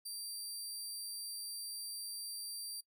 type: tone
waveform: 20% pulse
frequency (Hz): 4699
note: D8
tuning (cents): 0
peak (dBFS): -36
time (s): 0.05-2.81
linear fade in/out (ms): 10
effects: noise-tail reverb RT60 0.1 s tail -20 dB re dry